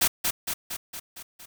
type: noise with echo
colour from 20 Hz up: white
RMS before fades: -21 dBFS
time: 0.01-0.08 s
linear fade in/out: 10 ms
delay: 230 ms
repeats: 6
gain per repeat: -4 dB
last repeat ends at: 1.46 s
effects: none